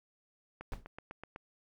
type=click train; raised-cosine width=0.5 ms; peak=-29 dBFS; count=7; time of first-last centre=0.61-1.361 s; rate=7.99 Hz
type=noise with exponential decay; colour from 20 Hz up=brown; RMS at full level=-32 dBFS; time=0.72-0.87 s; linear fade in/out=1 ms; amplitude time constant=32 ms
effects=none